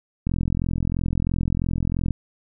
click train, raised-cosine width 5 ms, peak -11 dBFS, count 80, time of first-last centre 0.27-2.107 s, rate 43 Hz, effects none

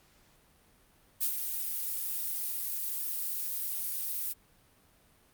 violet noise with ADSR envelope, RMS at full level -27 dBFS, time 1.2-4.34 s, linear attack 30 ms, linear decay 82 ms, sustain -7 dB, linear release 26 ms, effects pink hiss -64 dBFS RMS until 5.33 s + Opus 48 kbps

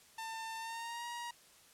sawtooth tone with pitch glide, 897 to 950.3 Hz, A5 to A#5, +33 to +33 cents, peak -37 dBFS, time 0.18-1.31 s, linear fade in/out 5 ms, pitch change +100 cents, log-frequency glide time 0.57-1.06 s, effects white hiss -62 dBFS RMS until 1.73 s + low-pass 11000 Hz 12 dB/octave

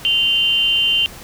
sine tone pair together, 2794 / 3090 Hz, F7 / G7, 0 / -26 cents, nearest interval major second, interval 174 cents, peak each -16 / -16 dBFS, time 0.05-1.06 s, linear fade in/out 0 ms, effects pink hiss -37 dBFS RMS until 1.23 s

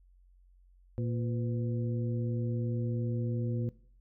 harmonic tone with a mistuned harmonic, 117.1 Hz, A#2, 8 cents sharp, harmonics 1 / 2 / 3 / 4, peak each -31 / -37 / -41 / -43 dBFS, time 0.98-3.69 s, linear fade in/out 0 ms, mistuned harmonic 4, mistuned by +110 cents, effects noise-tail reverb RT60 0.5 s tail -19 dB re dry + added 45 Hz sine -58 dBFS peak until 4 s

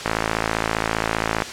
click train, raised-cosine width 0.5 ms, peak -4 dBFS, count 76, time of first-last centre 0.06-1.421 s, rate 55.1 Hz, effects white hiss -31 dBFS RMS until 1.52 s + low-pass 6000 Hz 12 dB/octave

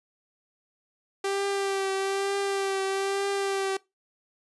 sawtooth tone with vibrato, 392 Hz, G4, in tune, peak -22 dBFS, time 1.24-3.77 s, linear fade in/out 5 ms, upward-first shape triangle, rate 1.1 Hz, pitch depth 29 cents each way, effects noise-tail reverb RT60 0.2 s tail -21 dB re dry + resampled to 24000 Hz

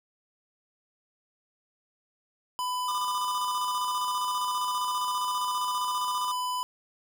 square tone, 999 Hz, B5, 20 cents sharp, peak -29 dBFS, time 2.59-6.63 s, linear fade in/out 0 ms
square tone with tremolo, 1200 Hz, D6, 37 cents sharp, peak -31 dBFS, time 2.88-6.32 s, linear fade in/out 5 ms, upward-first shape square, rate 15 Hz, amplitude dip 65%
effects none

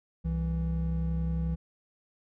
triangle tone pair together, 65.4 / 164.81 Hz, C2 / E3, 0 / 0 cents, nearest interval octave + major third, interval 1600 cents, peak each -28 dBFS, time 0.24-1.56 s, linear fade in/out 20 ms, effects none

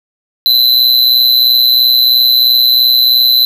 square tone with amplitude modulation, 4026 Hz, B7, 33 cents sharp, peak -3 dBFS, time 0.46-3.45 s, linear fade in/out 0 ms, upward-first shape sine, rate 123 Hz, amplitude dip 80%, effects none

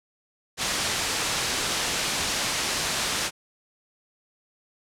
white low-pass noise, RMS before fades -27 dBFS, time 0.57-3.31 s, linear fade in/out 50 ms, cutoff 6600 Hz, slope 12 dB/octave, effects low-pass 12000 Hz 12 dB/octave

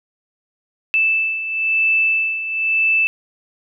sine beating tone pair, 2637 / 2638 Hz, E7 / E7, 0 / +1 cents, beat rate 1 Hz, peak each -22 / -16 dBFS, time 0.94-3.07 s, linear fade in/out 0 ms, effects none

